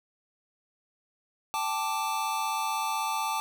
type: chord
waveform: square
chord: G suspended second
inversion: none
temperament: equal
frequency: 784 / 880 / 1174.7 Hz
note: G5 / A5 / D6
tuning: 0 / 0 / 0 cents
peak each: -37 / -31 / -33 dBFS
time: 1.54-3.4 s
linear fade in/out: 0 ms
effects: 11-bit